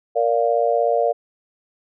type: chord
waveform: sine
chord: Bb major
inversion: none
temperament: just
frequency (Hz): 466.2 / 582.7 / 699.2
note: Bb4 / D5 / F5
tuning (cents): 0 / -14 / +2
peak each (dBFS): -20 / -20 / -20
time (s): 0.15-1.13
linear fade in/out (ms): 20
effects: none